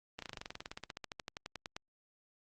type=slowing click train; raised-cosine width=0.2 ms; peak=-24 dBFS; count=26; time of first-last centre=0.19-1.765 s; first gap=33 ms; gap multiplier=1.05; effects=Opus 32 kbps